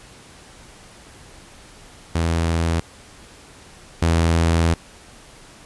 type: tone pair in turn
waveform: sawtooth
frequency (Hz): 83 / 83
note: E2 / E2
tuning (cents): +12 / +12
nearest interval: unison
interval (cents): 0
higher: neither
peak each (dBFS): -14 / -11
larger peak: second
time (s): 2.15-2.8 / 4.02-4.74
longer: second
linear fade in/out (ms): 5
effects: pink hiss -45 dBFS RMS until 5.65 s + resampled to 24000 Hz